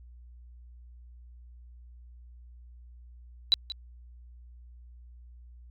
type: tone with echo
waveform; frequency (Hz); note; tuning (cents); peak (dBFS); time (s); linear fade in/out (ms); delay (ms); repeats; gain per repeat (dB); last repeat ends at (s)
sine; 3951; B7; 0; -17; 3.52-3.54; 0; 180; 1; -15; 3.72
effects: added 60 Hz sine -47 dBFS peak until 5.7 s + MP3 96 kbps